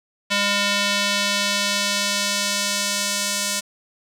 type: tone with band-pass filter sweep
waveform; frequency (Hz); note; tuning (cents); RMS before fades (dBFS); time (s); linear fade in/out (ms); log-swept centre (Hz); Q
square; 202.4; G#3; -44; -22; 0.3-3.61; 20; 3300 to 7100; 1
effects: none